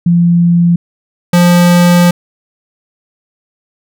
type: tone pair in turn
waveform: sine / square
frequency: 172.1 / 175.31 Hz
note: F3 / F3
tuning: -25 / +7 cents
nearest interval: unison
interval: 32 cents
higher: second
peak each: -5 dBFS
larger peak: neither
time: 0.06-0.76 / 1.33-2.11 s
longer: second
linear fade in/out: 5 ms
effects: none